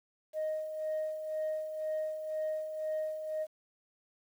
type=tone with tremolo; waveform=sine; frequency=622.3 Hz; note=D#5; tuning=in tune; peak=-29 dBFS; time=0.33-3.47 s; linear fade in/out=50 ms; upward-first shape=sine; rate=2 Hz; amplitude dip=60%; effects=tanh soft clip ceiling -29 dBFS + 10-bit